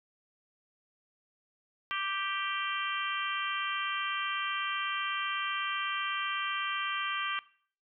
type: harmonic tone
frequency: 392 Hz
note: G4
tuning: in tune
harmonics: 3 / 4 / 5 / 6 / 7 / 8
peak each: -35 / -38 / -40 / -41 / -40 / -39 dBFS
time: 1.91-7.39 s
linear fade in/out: 0 ms
effects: noise-tail reverb RT60 0.5 s tail -19 dB re dry